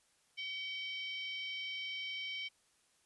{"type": "harmonic tone with a mistuned harmonic", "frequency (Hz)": 775, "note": "G5", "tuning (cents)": -20, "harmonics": [3, 4, 5, 6, 7], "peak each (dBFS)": [-42, -42, -55, -57, -53], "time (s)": [0.37, 2.49], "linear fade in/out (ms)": 20, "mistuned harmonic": 3, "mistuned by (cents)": -40, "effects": ["white hiss -72 dBFS RMS until 3.05 s", "resampled to 24000 Hz"]}